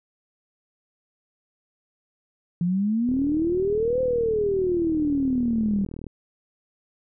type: exponential two-way sweep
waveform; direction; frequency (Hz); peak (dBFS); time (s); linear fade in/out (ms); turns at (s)
sine; up then down; 169.3 to 519 to 194.2; -20; 2.61-5.85; 2; 4.01
type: click train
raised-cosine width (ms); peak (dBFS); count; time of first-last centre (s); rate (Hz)
3; -23; 118; 3.09-6.067; 39.3
effects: none